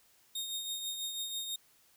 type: tone with tremolo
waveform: sawtooth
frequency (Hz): 3701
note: A#7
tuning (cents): -13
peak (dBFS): -31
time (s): 0.35-1.56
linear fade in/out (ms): 5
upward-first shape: triangle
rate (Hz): 6.1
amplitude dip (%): 50
effects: white hiss -66 dBFS RMS until 1.96 s